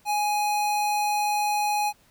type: tone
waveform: square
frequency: 833 Hz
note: G#5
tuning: 5 cents sharp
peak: -23 dBFS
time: 0.05-1.93 s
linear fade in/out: 50 ms
effects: pink hiss -60 dBFS RMS until 2.1 s